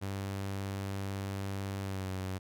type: tone with pitch glide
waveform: sawtooth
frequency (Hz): 98 to 94.17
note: G2 to F#2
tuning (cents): 0 to +31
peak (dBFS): -31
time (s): 0.01-2.39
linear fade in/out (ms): 20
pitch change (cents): -69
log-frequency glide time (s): 1.82-2.09
effects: none